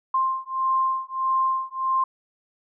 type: beating tone pair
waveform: sine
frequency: 1052 / 1053.6 Hz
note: C6 / C6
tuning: +9 / +12 cents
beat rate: 1.6 Hz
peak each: -24 dBFS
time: 0.14-2.04 s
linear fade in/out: 5 ms
effects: none